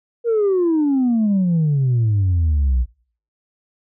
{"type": "exponential sweep", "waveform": "sine", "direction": "down", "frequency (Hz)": [478.8, 58.27], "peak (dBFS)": -12, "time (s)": [0.24, 2.86], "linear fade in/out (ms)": 50, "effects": ["noise-tail reverb RT60 0.5 s tail -23 dB re dry", "tanh soft clip ceiling -12 dBFS"]}